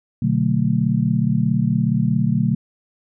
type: chord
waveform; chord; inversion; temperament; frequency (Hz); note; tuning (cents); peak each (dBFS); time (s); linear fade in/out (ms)
sine; B minor seventh; none; just; 123.47 / 148.16 / 185.21 / 222.2; B2 / D3 / F#3 / A3; 0 / +16 / +2 / +17; -21; 0.22-2.55; 5
effects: none